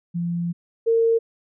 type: tone pair in turn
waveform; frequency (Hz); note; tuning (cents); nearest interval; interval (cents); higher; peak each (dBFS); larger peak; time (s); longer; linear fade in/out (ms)
sine; 171.8 / 456.9; F3 / A#4; -28 / -35; octave + perfect fourth; 1693; second; -22 / -15; second; 0.14-0.53 / 0.86-1.19; first; 20
effects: none